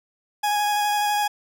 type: tone with vibrato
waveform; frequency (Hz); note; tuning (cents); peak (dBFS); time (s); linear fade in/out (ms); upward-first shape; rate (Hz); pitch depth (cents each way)
40% pulse; 830.6; G#5; 0; -19; 0.43-1.28; 10; square; 12; 9
effects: none